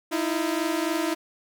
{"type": "tone pair together", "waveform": "sawtooth", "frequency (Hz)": [313.3, 336.9], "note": ["D#4", "E4"], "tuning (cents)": [12, 38], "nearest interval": "minor second", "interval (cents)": 126, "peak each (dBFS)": -23, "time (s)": [0.11, 1.15], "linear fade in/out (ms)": 20, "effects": []}